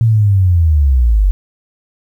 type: linear sweep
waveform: sine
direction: down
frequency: 116.54 to 45.05 Hz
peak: -7 dBFS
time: 0.01-1.31 s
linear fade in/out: 0 ms
effects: 8-bit